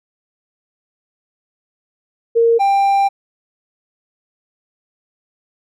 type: tone pair in turn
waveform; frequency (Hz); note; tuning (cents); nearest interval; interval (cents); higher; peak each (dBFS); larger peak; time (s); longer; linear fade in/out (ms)
sine / triangle; 462.4 / 791.7; A#4 / G5; -14 / +17; major sixth; 931; second; -9; neither; 2.35-2.59 / 2.59-3.09; second; 20
effects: none